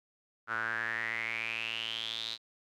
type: tone with band-pass filter sweep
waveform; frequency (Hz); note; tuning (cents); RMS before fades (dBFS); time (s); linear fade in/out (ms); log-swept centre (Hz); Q
sawtooth; 113.1; A2; +48; -36; 0.47-2.38; 50; 1400 to 4000; 8.7
effects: none